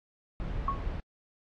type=noise; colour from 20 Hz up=brown; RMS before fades=-34 dBFS; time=0.4-1 s; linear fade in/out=0 ms
type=tone with exponential decay; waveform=sine; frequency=1103 Hz; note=C#6; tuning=9 cents flat; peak=-23 dBFS; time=0.68-0.84 s; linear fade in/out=2 ms; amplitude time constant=33 ms
effects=low-pass 3000 Hz 12 dB/octave + AAC 64 kbps